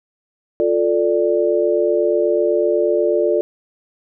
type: chord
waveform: sine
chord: D minor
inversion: first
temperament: just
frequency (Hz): 352.4 / 440.5 / 587.3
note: F4 / A4 / D5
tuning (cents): +16 / +2 / 0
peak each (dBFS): -18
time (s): 0.6-3.41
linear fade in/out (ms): 0
effects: none